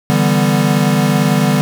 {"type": "chord", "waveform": "square", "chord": "E minor seventh", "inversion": "third", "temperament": "equal", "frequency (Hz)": [146.83, 164.81, 196, 246.9], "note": ["D3", "E3", "G3", "B3"], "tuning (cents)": [0, 0, 0, 0], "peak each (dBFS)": [-16, -19, -16, -18], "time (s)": [0.1, 1.61], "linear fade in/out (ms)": 0, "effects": []}